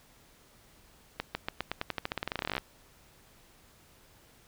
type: accelerating click train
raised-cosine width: 0.3 ms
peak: -15 dBFS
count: 25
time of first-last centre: 1.2-2.58 s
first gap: 150 ms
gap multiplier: 0.9
effects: pink hiss -60 dBFS RMS until 4.47 s